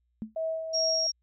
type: tone with exponential decay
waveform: sine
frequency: 218.3 Hz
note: A3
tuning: 13 cents flat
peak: -28 dBFS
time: 0.22-0.35 s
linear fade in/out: 0 ms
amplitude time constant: 27 ms
type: tone with tremolo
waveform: sine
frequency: 645 Hz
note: E5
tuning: 38 cents flat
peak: -27 dBFS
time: 0.36-1.07 s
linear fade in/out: 5 ms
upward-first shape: sine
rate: 2.5 Hz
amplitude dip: 50%
type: tone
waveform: sine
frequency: 5588 Hz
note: F8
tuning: in tune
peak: -25 dBFS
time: 0.73-1.12 s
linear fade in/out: 20 ms
effects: added 60 Hz sine -70 dBFS peak until 1.22 s